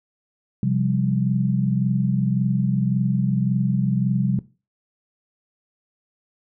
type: chord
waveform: sine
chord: C suspended fourth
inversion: none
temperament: just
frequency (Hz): 130.81 / 174.42 / 196.22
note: C3 / F3 / G3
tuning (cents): 0 / -2 / +2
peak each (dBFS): -21 / -24 / -23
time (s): 0.63-4.39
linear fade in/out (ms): 2
effects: noise-tail reverb RT60 0.3 s tail -17 dB re dry